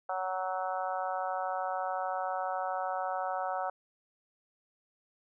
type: harmonic tone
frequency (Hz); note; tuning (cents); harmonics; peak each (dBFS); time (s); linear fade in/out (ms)
186.4; F#3; +13; 3 / 4 / 5 / 6 / 7 / 8; -38 / -34 / -39 / -44 / -39 / -45; 0.09-3.7; 5
effects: none